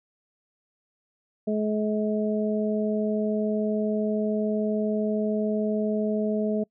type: harmonic tone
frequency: 213 Hz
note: G#3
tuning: 44 cents sharp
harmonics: 1 / 2 / 3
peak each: -25 / -28 / -30 dBFS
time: 1.47-6.64 s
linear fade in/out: 10 ms
effects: noise-tail reverb RT60 0.1 s tail -26 dB re dry